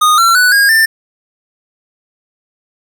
square tone with pitch steps, 1235 / 1354.6 / 1485.7 / 1629.6 / 1787.4 Hz, D#6 / E6 / F#6 / G#6 / A6, -13 / +47 / +7 / -33 / +27 cents, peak -7 dBFS, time 0.01-0.86 s, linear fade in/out 10 ms, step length 170 ms, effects none

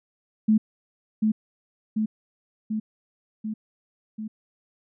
sine tone with echo, 216.5 Hz, A3, 28 cents flat, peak -15 dBFS, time 0.48-0.58 s, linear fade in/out 10 ms, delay 740 ms, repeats 5, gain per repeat -3 dB, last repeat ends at 4.28 s, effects none

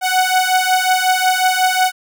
sawtooth beating tone pair, 740 / 745.5 Hz, F#5 / F#5, 0 / +13 cents, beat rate 5.5 Hz, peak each -12 dBFS, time 0.01-1.92 s, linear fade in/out 50 ms, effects none

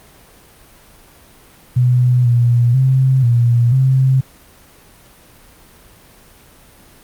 sine tone with pitch steps, 124.4 / 120 / 131.7 / 119.1 / 131.9 Hz, B2 / B2 / C3 / A#2 / C3, +13 / -49 / +12 / +38 / +14 cents, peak -9 dBFS, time 1.76-4.21 s, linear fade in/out 10 ms, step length 490 ms, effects pink hiss -45 dBFS RMS until 7.03 s + Opus 32 kbps

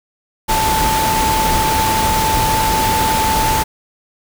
sine tone in noise, 880 Hz, A5, in tune, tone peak -15 dBFS, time 0.48-3.64 s, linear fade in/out 20 ms, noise pink, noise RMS -18 dBFS, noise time 0.48-3.64 s, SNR 0 dB, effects none

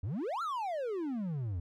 triangle exponential two-way sweep, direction up then down, 81.6 to 1396.9 to 81.6 Hz, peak -31 dBFS, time 0.03-1.6 s, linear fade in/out 5 ms, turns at 0.42 s, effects none

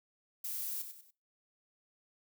violet noise with echo, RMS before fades -39 dBFS, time 0.44-0.82 s, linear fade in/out 5 ms, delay 96 ms, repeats 3, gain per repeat -8 dB, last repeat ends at 1.108 s, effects noise-tail reverb RT60 0.3 s tail -22 dB re dry

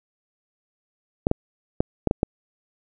clicks, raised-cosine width 2 ms, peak -5 dBFS, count 6, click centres 1.269 / 1.314 / 1.805 / 2.073 / 2.111 / 2.231 s, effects none

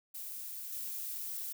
violet noise with level steps, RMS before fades -43 / -40 dBFS, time 0.14-1.53 s, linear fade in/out 10 ms, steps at 0.72 s, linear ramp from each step 5 ms, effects none

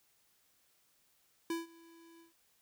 square tone with ADSR envelope, 332.7 Hz, E4, 16 cents sharp, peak -33 dBFS, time 1.5-2.33 s, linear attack 3 ms, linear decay 160 ms, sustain -24 dB, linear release 130 ms, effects white hiss -72 dBFS RMS until 2.61 s

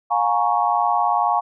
sine chord, Bb minor seventh, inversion second, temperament equal with one note detuned, 711.9 / 830.6 / 932.3 / 1108.7 Hz, F5 / Ab5 / Bb5 / Db6, +33 / 0 / 0 / 0 cents, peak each -21 / -21 / -23 / -22 dBFS, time 0.1-1.41 s, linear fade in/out 20 ms, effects none

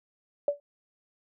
sine tone with exponential decay, 576 Hz, D5, 34 cents flat, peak -18 dBFS, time 0.48-0.6 s, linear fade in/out 2 ms, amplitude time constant 24 ms, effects none

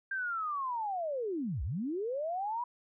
sine linear two-way sweep, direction down then up, 1600 to 54.4 to 989 Hz, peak -32 dBFS, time 0.11-2.64 s, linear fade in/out 5 ms, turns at 1.63 s, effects none

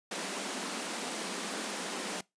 pink high-pass noise, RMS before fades -37 dBFS, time 0.11-2.21 s, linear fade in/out 5 ms, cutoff 180 Hz, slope 96 dB/octave, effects noise-tail reverb RT60 0.2 s tail -23 dB re dry + resampled to 22050 Hz

